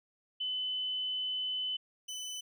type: tone pair in turn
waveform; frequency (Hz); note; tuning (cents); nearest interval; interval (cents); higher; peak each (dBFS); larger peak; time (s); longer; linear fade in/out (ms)
sine / 25% pulse; 3020 / 3007; F#7 / F#7; +35 / +27; unison; 8; first; -32 / -35; first; 0.4-1.77 / 2.08-2.41; first; 10
effects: none